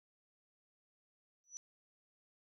sine tone with exponential growth, 5920 Hz, F#8, in tune, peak -40 dBFS, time 1.44-1.57 s, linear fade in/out 0 ms, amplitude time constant 27 ms, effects none

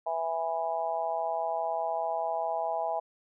harmonic tone, 164.81 Hz, E3, in tune, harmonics 3 / 4 / 5 / 6, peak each -41 / -31 / -32 / -38 dBFS, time 0.06-3 s, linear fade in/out 10 ms, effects none

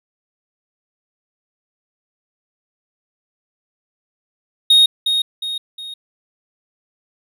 triangle tone with echo, 3729 Hz, A#7, in tune, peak -6 dBFS, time 4.7-4.86 s, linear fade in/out 5 ms, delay 360 ms, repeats 3, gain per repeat -7 dB, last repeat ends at 5.94 s, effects none

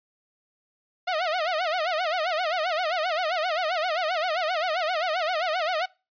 sawtooth tone with vibrato, 676 Hz, E5, 43 cents sharp, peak -20 dBFS, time 1.07-5.86 s, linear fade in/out 10 ms, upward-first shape sine, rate 7.6 Hz, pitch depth 180 cents each way, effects noise-tail reverb RT60 0.3 s tail -24 dB re dry + resampled to 11025 Hz

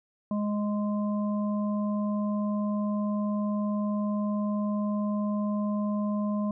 harmonic tone, 207.7 Hz, G#3, in tune, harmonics 1 / 3 / 5, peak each -26 / -36 / -39 dBFS, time 0.31-6.51 s, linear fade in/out 2 ms, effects none

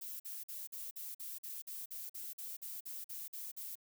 violet noise bursts, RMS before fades -45 dBFS, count 16, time 0.01-3.755 s, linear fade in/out 10 ms, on 190 ms, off 47 ms, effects none

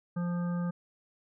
harmonic tone, 174.61 Hz, F3, in tune, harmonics 1 / 3 / 5 / 7 / 9, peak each -29 / -43 / -49 / -46 / -51 dBFS, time 0.16-0.71 s, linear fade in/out 10 ms, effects none

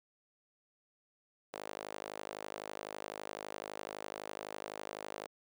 sawtooth tone with high-pass filter, 51.91 Hz, G#1, in tune, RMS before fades -45 dBFS, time 1.53-5.27 s, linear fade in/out 5 ms, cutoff 530 Hz, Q 1.7, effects none

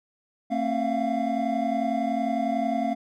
triangle tone cluster, 226.4 / 268.9 / 678 / 709 Hz, A3 / C4 / E5 / F5, +50 / +47 / +49 / +26 cents, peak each -27 dBFS, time 0.5-2.95 s, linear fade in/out 20 ms, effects none

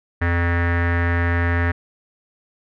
square tone with low-pass filter, 86 Hz, F2, 26 cents flat, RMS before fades -19 dBFS, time 0.21-1.72 s, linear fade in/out 10 ms, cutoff 1800 Hz, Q 6.4, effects none

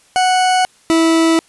40% pulse tone pair in turn, 739 / 327 Hz, F#5 / E4, -2 / -14 cents, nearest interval octave + major second, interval 1412 cents, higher first, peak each -10 / -9 dBFS, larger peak second, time 0.16-0.65 / 0.9-1.39 s, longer neither, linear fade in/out 0 ms, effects white hiss -51 dBFS RMS until 1.48 s + resampled to 24000 Hz

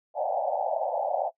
pink band-pass noise, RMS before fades -28 dBFS, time 0.14-1.31 s, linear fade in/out 50 ms, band 550 to 850 Hz, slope 96 dB/octave, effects noise-tail reverb RT60 0.1 s tail -22 dB re dry

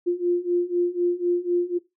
sine beating tone pair, 349.2 / 353.2 Hz, F4 / F4, 0 / +20 cents, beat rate 4 Hz, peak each -24 / -22 dBFS, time 0.06-1.79 s, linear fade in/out 20 ms, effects noise-tail reverb RT60 0.2 s tail -18 dB re dry

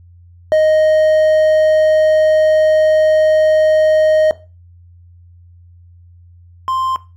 triangle tone pair in turn, 622.3 / 1046.6 Hz, D#5 / C6, 0 / 0 cents, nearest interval major sixth, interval 900 cents, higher second, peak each -6 / -13 dBFS, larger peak first, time 0.52-4.31 / 6.68-6.96 s, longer first, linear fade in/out 0 ms, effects noise-tail reverb RT60 0.3 s tail -17 dB re dry + added 87 Hz sine -40 dBFS peak until 7.16 s

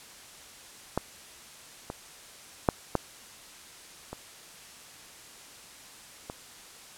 clicks, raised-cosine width 1 ms, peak -12 / -20 / -6 / -10 / -23 / -22 dBFS, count 6, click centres 0.976 / 1.901 / 2.688 / 2.953 / 4.13 / 6.299 s, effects white hiss -49 dBFS RMS until 6.97 s + low-pass 10000 Hz 12 dB/octave

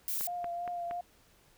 violet noise, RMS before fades -34 dBFS, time 0.08-0.27 s, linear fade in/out 0 ms
click train, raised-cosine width 0.5 ms, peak -27 dBFS, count 4, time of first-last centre 0.21-0.911 s, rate 4.28 Hz
sine tone with vibrato, 698.5 Hz, F5, in tune, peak -34 dBFS, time 0.27-1.01 s, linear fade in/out 5 ms, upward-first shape triangle, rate 3 Hz, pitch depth 28 cents each way
effects pink hiss -64 dBFS RMS until 1.57 s

